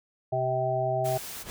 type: harmonic tone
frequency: 129 Hz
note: C3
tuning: 24 cents flat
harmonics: 1 / 3 / 5 / 6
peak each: -31 / -34 / -27 / -31 dBFS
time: 0.32-1.18 s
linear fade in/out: 10 ms
type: noise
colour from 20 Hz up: white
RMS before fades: -39 dBFS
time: 1.04-1.44 s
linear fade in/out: 20 ms
type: noise with exponential growth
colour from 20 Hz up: pink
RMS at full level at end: -36 dBFS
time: 1.31-1.5 s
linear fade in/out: 0 ms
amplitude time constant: 40 ms
effects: none